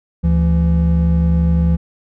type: tone pair together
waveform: triangle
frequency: 73.42 / 168.38 Hz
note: D2 / E3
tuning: 0 / +37 cents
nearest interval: octave + major second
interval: 1437 cents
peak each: -12 dBFS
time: 0.23-1.77 s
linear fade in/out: 20 ms
effects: none